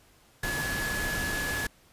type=tone in noise; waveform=sine; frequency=1700 Hz; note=G#6; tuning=40 cents sharp; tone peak=-31 dBFS; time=0.43-1.67 s; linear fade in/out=5 ms; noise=pink; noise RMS=-33 dBFS; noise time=0.43-1.67 s; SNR=-1 dB; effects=pink hiss -60 dBFS RMS until 1.92 s + resampled to 32000 Hz